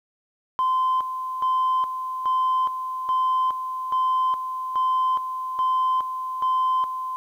sine tone with tremolo, 1032 Hz, C6, 24 cents flat, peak -17 dBFS, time 0.59-7.16 s, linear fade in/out 0 ms, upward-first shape square, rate 1.2 Hz, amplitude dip 65%, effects tanh soft clip ceiling -16 dBFS + 9-bit

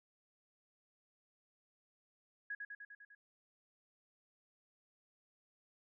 sine tone with echo, 1664 Hz, G#6, 3 cents sharp, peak -39 dBFS, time 2.5-2.55 s, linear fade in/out 5 ms, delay 100 ms, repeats 6, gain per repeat -3 dB, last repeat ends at 3.15 s, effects none

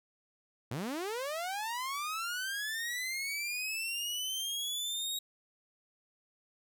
sawtooth linear sweep, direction up, 104.5 to 3804 Hz, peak -31 dBFS, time 0.71-5.19 s, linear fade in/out 5 ms, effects none

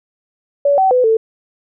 sine tone with pitch steps, 569 / 763 / 502 / 445.2 Hz, C#5 / G5 / B4 / A4, +45 / -47 / +28 / +20 cents, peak -9 dBFS, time 0.65-1.17 s, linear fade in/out 5 ms, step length 130 ms, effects none

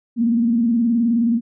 sine tone with vibrato, 233.1 Hz, A#3, in tune, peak -14 dBFS, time 0.16-1.41 s, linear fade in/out 50 ms, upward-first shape square, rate 19 Hz, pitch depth 61 cents each way, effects none

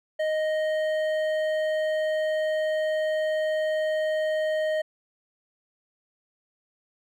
sine tone with hard clipping, 622.3 Hz, D#5, in tune, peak -25 dBFS, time 0.19-4.82 s, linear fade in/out 10 ms, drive 9 dB, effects none

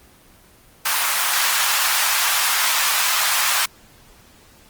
pink high-pass noise, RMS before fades -19 dBFS, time 0.85-3.66 s, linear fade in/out 10 ms, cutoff 920 Hz, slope 24 dB/octave, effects pink hiss -50 dBFS RMS until 4.69 s + Opus 24 kbps

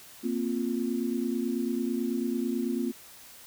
sine chord, Bb suspended second, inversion none, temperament just, 233.1 / 262.2 / 349.6 Hz, Bb3 / C4 / F4, 0 / +4 / +2 cents, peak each -30 / -31 / -33 dBFS, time 0.23-2.92 s, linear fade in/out 20 ms, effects white hiss -50 dBFS RMS until 3.46 s

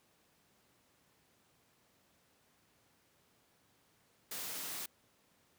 white noise, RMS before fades -42 dBFS, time 4.31-4.86 s, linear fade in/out 5 ms, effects pink hiss -71 dBFS RMS until 5.58 s + high-pass 100 Hz 12 dB/octave

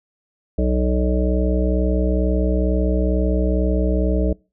harmonic tone, 62.2 Hz, B1, 13 cents sharp, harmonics 1 / 3 / 5 / 7 / 9 / 10, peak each -18 / -23 / -25 / -26 / -28 / -28 dBFS, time 0.58-4.33 s, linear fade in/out 5 ms, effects noise-tail reverb RT60 0.3 s tail -25 dB re dry

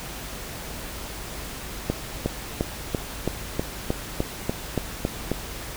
accelerating click train, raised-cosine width 2 ms, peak -9 dBFS, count 12, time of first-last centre 1.9-5.316 s, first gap 360 ms, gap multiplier 0.97, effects added 50 Hz sine -41 dBFS peak until 5.76 s + pink hiss -36 dBFS RMS until 5.76 s

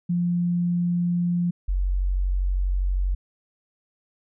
sine tone pair in turn, 174.61 / 46.25 Hz, F3 / F#1, 0 / 0 cents, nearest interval octave + major seventh, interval 2300 cents, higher first, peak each -20 dBFS, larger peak neither, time 0.09-1.51 / 1.68-3.15 s, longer second, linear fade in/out 10 ms, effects none

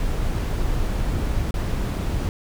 brown noise with dropouts, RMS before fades -23 dBFS, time 0-2.29 s, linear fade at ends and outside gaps 1 ms, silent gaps 1.509-1.541 s, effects none

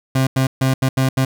30% pulse tone bursts at uneven times, 132 Hz, C3, 16 cents sharp, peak -11 dBFS, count 6, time 0.15-0.27 / 0.36-0.47 / 0.61-0.74 / 0.82-0.89 / 0.97-1.09 / 1.17-1.25 s, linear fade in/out 5 ms, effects none

